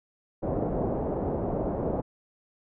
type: low-pass noise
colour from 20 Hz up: white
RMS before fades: -29 dBFS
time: 0.42-2.02 s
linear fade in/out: 20 ms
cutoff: 640 Hz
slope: 24 dB/octave
effects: none